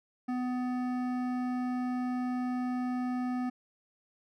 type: tone with hard clipping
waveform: sine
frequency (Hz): 250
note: B3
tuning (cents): +21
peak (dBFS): -32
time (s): 0.28-3.5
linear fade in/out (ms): 10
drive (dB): 13
effects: none